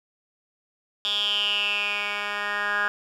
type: tone with band-pass filter sweep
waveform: 10% pulse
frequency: 205.3 Hz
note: G#3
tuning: 20 cents flat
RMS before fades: -26 dBFS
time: 1.05-2.88 s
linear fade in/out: 0 ms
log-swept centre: 3500 to 1600 Hz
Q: 8.1
effects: none